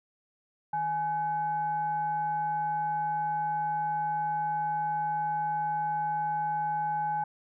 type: tone with frequency modulation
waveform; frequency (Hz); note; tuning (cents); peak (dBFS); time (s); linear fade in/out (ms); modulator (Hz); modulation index
sine; 840; G#5; +19; -27; 0.73-7.24; 5; 683; 0.34
effects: none